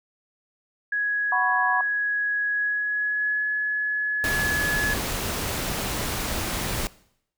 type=tone with pitch glide; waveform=sine; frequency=1669 to 1699.2 Hz; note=G#6 to G#6; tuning=+8 to +39 cents; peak=-22 dBFS; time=0.92-4.94 s; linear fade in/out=5 ms; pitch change=+31 cents; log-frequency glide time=2.5-3.44 s
type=chord; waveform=sine; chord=F# suspended fourth; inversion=none; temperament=equal; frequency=740 / 987.8 / 1108.7 Hz; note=F#5 / B5 / C#6; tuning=0 / 0 / 0 cents; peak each=-26 / -25 / -28 dBFS; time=1.32-1.81 s; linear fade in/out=2 ms
type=noise; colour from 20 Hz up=pink; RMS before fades=-28 dBFS; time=4.24-6.87 s; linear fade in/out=0 ms
effects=noise-tail reverb RT60 0.7 s tail -20 dB re dry